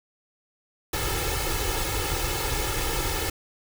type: noise with comb filter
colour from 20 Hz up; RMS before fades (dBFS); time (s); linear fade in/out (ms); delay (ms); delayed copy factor
pink; -27; 0.93-3.3; 5; 2.3; +0.95
effects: none